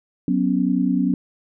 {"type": "chord", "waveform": "sine", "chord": "F# suspended fourth", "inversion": "none", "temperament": "equal", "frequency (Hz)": [185, 246.9, 277.2], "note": ["F#3", "B3", "C#4"], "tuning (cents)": [0, 0, 0], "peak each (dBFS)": -21, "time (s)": [0.28, 1.14], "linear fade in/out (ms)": 2, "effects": []}